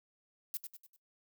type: noise with echo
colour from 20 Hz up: violet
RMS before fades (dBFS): -37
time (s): 0.54-0.57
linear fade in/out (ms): 0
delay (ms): 98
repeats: 4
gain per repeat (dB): -7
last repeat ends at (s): 0.962
effects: noise-tail reverb RT60 0.1 s tail -19 dB re dry